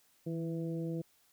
harmonic tone with a mistuned harmonic, 165.7 Hz, E3, 9 cents sharp, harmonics 1 / 2 / 3 / 4, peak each -36 / -39 / -43 / -54 dBFS, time 0.26-1.02 s, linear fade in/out 10 ms, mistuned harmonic 1, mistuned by -30 cents, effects white hiss -69 dBFS RMS until 1.32 s

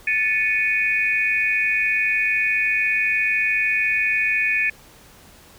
sine tone cluster, 1752 / 2225 / 2479 Hz, A6 / C#7 / D#7, -8 / +6 / -7 cents, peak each -23 / -24 / -20 dBFS, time 0.07-4.7 s, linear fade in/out 5 ms, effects pink hiss -48 dBFS RMS until 5.58 s

